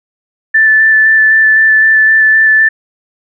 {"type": "tone with vibrato", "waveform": "sine", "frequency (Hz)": 1758, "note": "A6", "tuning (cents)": -2, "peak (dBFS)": -4, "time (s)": [0.54, 2.69], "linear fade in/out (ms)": 10, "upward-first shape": "square", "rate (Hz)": 3.9, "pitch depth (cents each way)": 9, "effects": []}